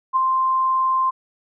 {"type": "tone with ADSR envelope", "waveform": "sine", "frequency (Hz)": 1046.5, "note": "C6", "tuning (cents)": 0, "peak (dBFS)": -13, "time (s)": [0.13, 1.11], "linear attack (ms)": 31, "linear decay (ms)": 15, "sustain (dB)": -3, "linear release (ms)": 19, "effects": []}